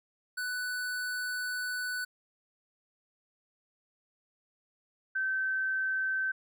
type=tone pair in turn; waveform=square / sine; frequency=1491 / 1542.7 Hz; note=F#6 / G6; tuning=+13 / -28 cents; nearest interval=minor second; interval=59 cents; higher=second; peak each=-33 / -28 dBFS; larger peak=second; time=0.37-2.05 / 5.15-6.32 s; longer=first; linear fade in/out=10 ms; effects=none